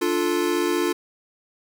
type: chord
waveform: square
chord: D minor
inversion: none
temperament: equal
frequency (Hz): 293.7 / 349.2 / 440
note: D4 / F4 / A4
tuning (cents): 0 / 0 / 0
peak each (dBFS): -27 / -23 / -28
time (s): 0.01-0.93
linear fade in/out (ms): 10
effects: none